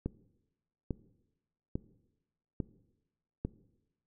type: click train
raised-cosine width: 3 ms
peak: -20 dBFS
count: 5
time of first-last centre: 0.06-3.45 s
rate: 1.18 Hz
effects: noise-tail reverb RT60 1.0 s tail -19 dB re dry